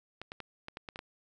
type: clicks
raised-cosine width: 0.3 ms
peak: -25 dBFS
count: 8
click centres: 0.216 / 0.319 / 0.403 / 0.684 / 0.771 / 0.888 / 0.959 / 0.991 s
effects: none